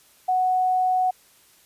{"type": "tone", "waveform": "sine", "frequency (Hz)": 740, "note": "F#5", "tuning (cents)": 0, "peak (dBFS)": -18, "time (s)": [0.28, 1.11], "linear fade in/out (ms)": 10, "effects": ["white hiss -56 dBFS RMS until 1.65 s", "resampled to 32000 Hz"]}